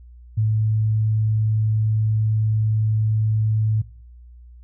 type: tone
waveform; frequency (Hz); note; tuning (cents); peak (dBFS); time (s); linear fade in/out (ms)
sine; 108.8; A2; -19; -16; 0.37-3.82; 10
effects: noise-tail reverb RT60 0.6 s tail -23 dB re dry + added 60 Hz sine -41 dBFS peak until 4.63 s